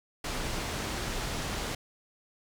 pink low-pass noise, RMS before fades -34 dBFS, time 0.24-1.75 s, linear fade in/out 5 ms, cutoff 7900 Hz, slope 12 dB/octave, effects none

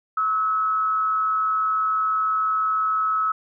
sine tone with frequency modulation, 1290 Hz, E6, 38 cents flat, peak -19 dBFS, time 0.17-3.32 s, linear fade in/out 5 ms, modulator 174 Hz, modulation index 0.29, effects none

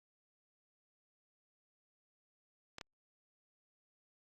clicks, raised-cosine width 0.2 ms, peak -27 dBFS, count 2, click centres 2.784 / 2.812 s, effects Opus 48 kbps

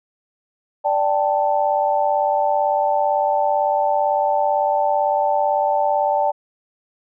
sine chord, D suspended fourth, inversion none, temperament just, 587.3 / 783.1 / 881 Hz, D5 / G5 / A5, 0 / -2 / +2 cents, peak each -20 dBFS, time 0.84-6.32 s, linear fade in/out 20 ms, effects none

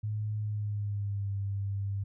sine tone with pitch glide, 106.4 to 99.27 Hz, G#2 to G2, +42 to +22 cents, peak -30 dBFS, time 0.03-2.04 s, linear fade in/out 10 ms, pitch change -120 cents, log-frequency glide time 0.38-1.3 s, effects none

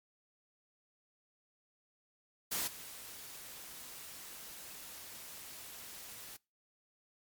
white noise with level steps, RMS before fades -36 / -49 dBFS, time 2.51-6.37 s, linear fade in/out 10 ms, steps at 2.67 s, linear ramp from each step 10 ms, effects noise-tail reverb RT60 0.3 s tail -26 dB re dry + MP3 96 kbps

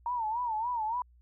sine tone with vibrato, 921 Hz, A#5, 21 cents flat, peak -29 dBFS, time 0.06-1.02 s, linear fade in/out 2 ms, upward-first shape sine, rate 3.5 Hz, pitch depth 130 cents each way, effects added 60 Hz sine -57 dBFS peak until 1.21 s

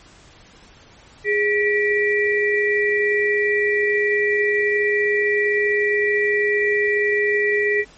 sine tone cluster, 414.1 / 1941 / 2350 Hz, G#4 / B6 / D7, -5 / -31 / +1 cents, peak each -19 / -19 / -26 dBFS, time 1.24-7.85 s, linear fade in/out 50 ms, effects pink hiss -48 dBFS RMS until 7.97 s + MP3 32 kbps

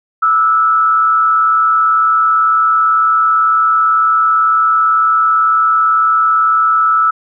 sine tone with frequency modulation, 1310 Hz, E6, 11 cents flat, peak -8 dBFS, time 0.22-7.11 s, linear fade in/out 10 ms, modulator 118 Hz, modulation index 0.5, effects none

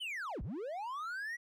triangle linear two-way sweep, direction down then up, 3136 to 34.43 to 1957 Hz, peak -36 dBFS, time 0-1.37 s, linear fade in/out 20 ms, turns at 0.42 s, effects none

